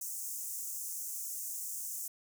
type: high-pass noise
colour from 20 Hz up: pink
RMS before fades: -40 dBFS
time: 0.01-2.08 s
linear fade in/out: 5 ms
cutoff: 6300 Hz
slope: 48 dB/octave
effects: none